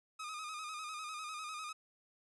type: tone with vibrato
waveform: sawtooth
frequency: 1244.5 Hz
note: D#6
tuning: in tune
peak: -38 dBFS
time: 0.19-1.73 s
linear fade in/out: 10 ms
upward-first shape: square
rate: 10 Hz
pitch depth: 45 cents each way
effects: resampled to 24000 Hz